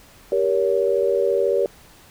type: chord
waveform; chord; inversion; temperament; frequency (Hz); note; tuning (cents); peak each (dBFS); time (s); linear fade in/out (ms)
sine; G diminished; none; just; 392 / 470.4 / 564.5; G4 / Bb4 / Db5; 0 / +16 / +31; -21; 0.32-1.66; 2
effects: pink hiss -49 dBFS RMS until 2.1 s